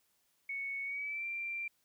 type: tone with pitch glide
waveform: sine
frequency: 2217 to 2362 Hz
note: C#7 to D7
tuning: 0 to +9 cents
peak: -36 dBFS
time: 0.49-1.68 s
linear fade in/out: 5 ms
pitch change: +109 cents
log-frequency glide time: 0.84-1.26 s
effects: white hiss -75 dBFS RMS until 1.84 s